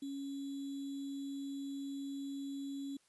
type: tone with sample-and-hold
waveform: sine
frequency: 277.2 Hz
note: C#4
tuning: in tune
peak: -39 dBFS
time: 0.02-2.97 s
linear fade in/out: 5 ms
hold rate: 3675 Hz
effects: white hiss -72 dBFS RMS until 3.08 s + resampled to 24000 Hz